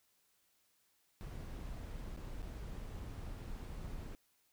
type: noise with dropouts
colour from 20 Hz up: brown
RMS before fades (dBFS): -45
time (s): 1.21-4.15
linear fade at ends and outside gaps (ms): 0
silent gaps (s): 2.164-2.174 / 2.419-2.428
effects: white hiss -75 dBFS RMS until 4.52 s